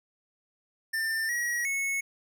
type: tone with pitch steps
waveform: square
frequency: 1792 / 1909 / 2198 Hz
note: A6 / A#6 / C#7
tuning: +31 / +41 / -15 cents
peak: -28 dBFS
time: 0.93-2.01 s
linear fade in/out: 10 ms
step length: 360 ms
effects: none